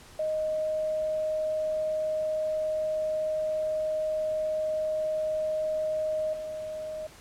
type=tone with level steps; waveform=sine; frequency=622.3 Hz; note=D#5; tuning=in tune; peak=-26 / -33 dBFS; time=0.19-7.07 s; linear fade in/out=5 ms; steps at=6.33 s; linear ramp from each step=5 ms; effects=pink hiss -51 dBFS RMS until 7.2 s + low-pass 11000 Hz 12 dB/octave